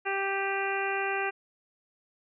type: harmonic tone with a mistuned harmonic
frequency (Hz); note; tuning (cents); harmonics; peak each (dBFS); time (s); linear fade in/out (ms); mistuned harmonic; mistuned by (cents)
392; G4; 0; 1 / 2 / 3 / 4 / 5 / 6 / 7; -33 / -33 / -38 / -34 / -37 / -37 / -38; 0.05-1.31; 20; 6; +35
effects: none